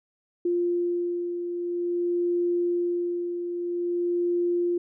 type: beating tone pair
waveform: sine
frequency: 349.2 / 349.7 Hz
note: F4 / F4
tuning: 0 / +2 cents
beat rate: 0.5 Hz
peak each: -24 / -33 dBFS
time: 0.45-4.78 s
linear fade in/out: 5 ms
effects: none